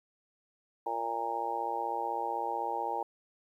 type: harmonic tone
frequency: 115.9 Hz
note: A#2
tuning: 10 cents flat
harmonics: 3 / 4 / 5 / 6 / 7 / 8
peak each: -43 / -40 / -42 / -45 / -34 / -36 dBFS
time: 0.86-3.03 s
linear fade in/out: 5 ms
effects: 11-bit